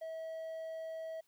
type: tone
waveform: triangle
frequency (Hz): 646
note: E5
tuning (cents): -35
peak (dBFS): -38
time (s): 0.01-1.21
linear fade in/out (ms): 10
effects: white hiss -75 dBFS RMS until 1.27 s